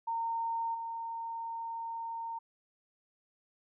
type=tone with level steps; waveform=sine; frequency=917 Hz; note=A#5; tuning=29 cents flat; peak=-31 / -36 dBFS; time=0.07-2.39 s; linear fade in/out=10 ms; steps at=0.74 s; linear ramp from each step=10 ms; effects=none